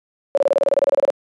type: tone bursts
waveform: sine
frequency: 558 Hz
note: C#5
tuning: 11 cents sharp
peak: -11 dBFS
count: 15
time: 0.35-1.102 s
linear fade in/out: 0 ms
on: 24 ms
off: 28 ms
effects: high-pass 300 Hz 12 dB/octave + resampled to 22050 Hz